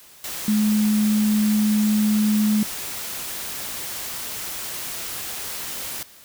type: tone in noise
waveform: sine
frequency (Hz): 212.3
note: G#3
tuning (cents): +38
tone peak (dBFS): -16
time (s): 0.48-2.63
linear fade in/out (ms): 2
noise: white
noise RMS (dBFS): -31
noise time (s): 0.24-6.03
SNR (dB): +12
effects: white hiss -48 dBFS RMS until 6.24 s